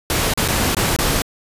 pink noise with dropouts, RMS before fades -18 dBFS, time 0.1-1.22 s, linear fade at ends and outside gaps 1 ms, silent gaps 0.337-0.375 / 0.478-0.485 / 0.748-0.768 / 0.964-0.988 s, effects resampled to 32000 Hz

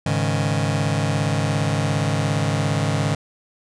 sawtooth chord, Ab suspended fourth, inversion none, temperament just, 103.83 / 138.43 / 155.74 Hz, Ab2 / Db3 / Eb3, 0 / -2 / +2 cents, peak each -19 dBFS, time 0.06-3.15 s, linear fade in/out 5 ms, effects resampled to 22050 Hz

